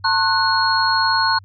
sine tone cluster, 898 / 1075 / 1477 / 4293 Hz, A5 / C6 / F#6 / C8, +35 / +47 / -3 / +44 cents, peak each -20 dBFS, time 0.04-1.39 s, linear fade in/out 10 ms, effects added 96 Hz sine -41 dBFS peak until 1.44 s

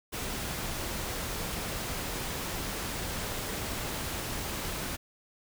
pink noise, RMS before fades -35 dBFS, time 0.12-4.97 s, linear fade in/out 20 ms, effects none

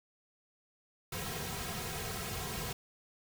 pink noise with comb filter, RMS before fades -39 dBFS, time 1.12-2.73 s, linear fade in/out 5 ms, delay 3.4 ms, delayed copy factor -0.9, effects none

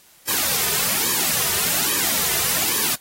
white noise with flanger, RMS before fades -21 dBFS, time 0.27-2.96 s, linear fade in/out 20 ms, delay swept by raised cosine 1.4 to 3.7 ms, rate 1.2 Hz, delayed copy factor -1, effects white hiss -52 dBFS RMS until 3 s + AAC 48 kbps

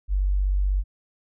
sine tone, 48.07 Hz, G1, 33 cents flat, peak -19 dBFS, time 0.08-0.84 s, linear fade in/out 50 ms, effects none

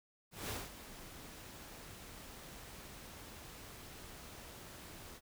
pink noise with ADSR envelope, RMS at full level -40 dBFS, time 0.31-5.21 s, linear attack 190 ms, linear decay 190 ms, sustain -12 dB, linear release 55 ms, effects none

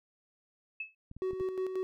sine tone with exponential decay, 2600 Hz, E7, 24 cents flat, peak -32 dBFS, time 0.8-0.95 s, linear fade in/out 5 ms, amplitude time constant 31 ms
clicks, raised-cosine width 5 ms, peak -34 dBFS, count 4, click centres 1.114 / 1.166 / 1.333 / 1.409 s
triangle tone with tremolo, 374.7 Hz, F#4, 22 cents sharp, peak -28 dBFS, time 1.22-1.83 s, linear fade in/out 0 ms, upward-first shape square, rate 5.6 Hz, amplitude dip 50%
effects none

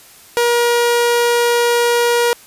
sawtooth tone, 476.4 Hz, A#4, 38 cents sharp, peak -8 dBFS, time 0.37-2.33 s, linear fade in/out 0 ms, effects white hiss -43 dBFS RMS until 2.46 s + resampled to 32000 Hz

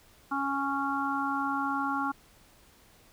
harmonic tone, 276.9 Hz, C#4, 2 cents flat, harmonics 1 / 3 / 4 / 5, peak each -33 / -33 / -33 / -33 dBFS, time 0.31-2.12 s, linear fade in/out 10 ms, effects pink hiss -59 dBFS RMS until 3.12 s

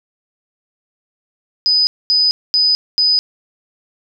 sine tone bursts, 4991 Hz, D#8, 5 cents sharp, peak -10 dBFS, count 4, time 1.66-3.19 s, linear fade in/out 0 ms, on 210 ms, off 230 ms, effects none

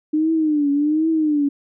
sine tone with vibrato, 302.8 Hz, D#4, 47 cents flat, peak -15 dBFS, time 0.13-1.49 s, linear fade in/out 10 ms, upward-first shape triangle, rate 1.3 Hz, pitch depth 130 cents each way, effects none

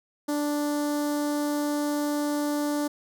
sawtooth tone with notch filter, 293.5 Hz, D4, 1 cent flat, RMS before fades -27 dBFS, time 0.28-2.88 s, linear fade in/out 10 ms, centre 2500 Hz, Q 0.69, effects none

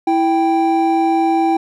triangle tone pair together, 329.6 / 783.9 Hz, E4 / G5, 0 / 0 cents, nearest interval octave + minor third, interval 1500 cents, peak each -13 dBFS, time 0.07-1.57 s, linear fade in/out 5 ms, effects none

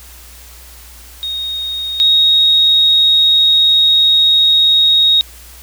sine tone pair in turn, 3729 / 3757 Hz, A#7 / A#7, 0 / +13 cents, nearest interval unison, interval 13 cents, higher second, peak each -18 / -7 dBFS, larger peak second, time 1.23-2 / 2-5.21 s, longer second, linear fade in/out 0 ms, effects added 60 Hz sine -38 dBFS peak until 5.62 s + white hiss -39 dBFS RMS until 5.62 s

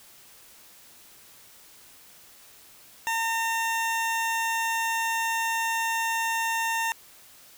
20% pulse tone, 910 Hz, A#5, 42 cents flat, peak -20 dBFS, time 3.07-6.92 s, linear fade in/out 0 ms, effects white hiss -52 dBFS RMS until 7.57 s

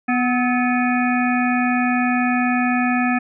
harmonic tone with a mistuned harmonic, 246.9 Hz, B3, in tune, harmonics 1 / 3 / 5 / 7 / 9 / 10, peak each -18 / -23 / -27 / -25 / -31 / -27 dBFS, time 0.08-3.19 s, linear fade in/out 10 ms, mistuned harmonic 5, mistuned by +69 cents, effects none

